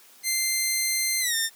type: tone with pitch glide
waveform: 10% pulse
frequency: 2083 to 1813.4 Hz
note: C7 to A#6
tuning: -8 to -48 cents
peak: -14 dBFS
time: 0.23-1.5 s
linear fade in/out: 50 ms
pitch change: -240 cents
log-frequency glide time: 1.2-1.35 s
effects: white hiss -53 dBFS RMS until 1.55 s + high-pass 200 Hz 12 dB/octave